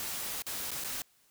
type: noise with dropouts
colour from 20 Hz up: white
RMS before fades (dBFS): -37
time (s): 0-1.02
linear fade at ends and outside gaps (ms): 1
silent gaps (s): 0.421-0.466 / 0.707-0.715 / 0.839-0.845
effects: white hiss -67 dBFS RMS until 1.3 s